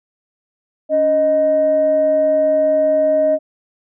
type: tone pair together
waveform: sine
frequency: 282.7 / 622.3 Hz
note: C#4 / D#5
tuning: +34 / 0 cents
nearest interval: octave + major second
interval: 1366 cents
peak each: -22 / -11 dBFS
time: 0.89-3.39 s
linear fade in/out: 50 ms
effects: tanh soft clip ceiling -6 dBFS